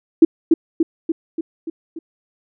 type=tone with echo; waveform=sine; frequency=327 Hz; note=E4; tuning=14 cents flat; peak=-3 dBFS; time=0.22-0.25 s; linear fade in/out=5 ms; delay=290 ms; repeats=6; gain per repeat=-4 dB; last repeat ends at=1.99 s; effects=none